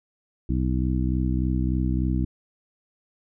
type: harmonic tone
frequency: 63.4 Hz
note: B1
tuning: 46 cents sharp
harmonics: 1 / 2 / 3 / 4 / 5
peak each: -24 / -27 / -29 / -30 / -31 dBFS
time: 0.49-2.25 s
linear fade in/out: 5 ms
effects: none